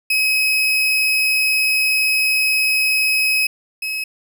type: tone pair in turn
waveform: 35% pulse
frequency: 2547 / 2562 Hz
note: D#7 / E7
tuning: +40 / -50 cents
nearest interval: unison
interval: 10 cents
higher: second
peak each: -13 / -20 dBFS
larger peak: first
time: 0.1-3.47 / 3.82-4.04 s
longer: first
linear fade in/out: 5 ms
effects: none